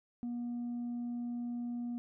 sine tone with tanh clipping, 240.1 Hz, B3, 49 cents flat, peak -36 dBFS, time 0.23-1.98 s, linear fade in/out 0 ms, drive 1 dB, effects none

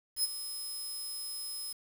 15% pulse tone with ADSR envelope, 5120 Hz, D#8, 49 cents sharp, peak -20 dBFS, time 0.16-1.73 s, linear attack 77 ms, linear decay 26 ms, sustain -12 dB, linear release 7 ms, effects 8-bit

